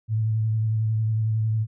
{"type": "tone with vibrato", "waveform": "sine", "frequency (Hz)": 110, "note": "A2", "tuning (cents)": 0, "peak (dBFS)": -20, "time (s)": [0.08, 1.67], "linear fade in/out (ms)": 50, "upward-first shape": "sine", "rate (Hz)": 11, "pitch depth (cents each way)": 26, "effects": []}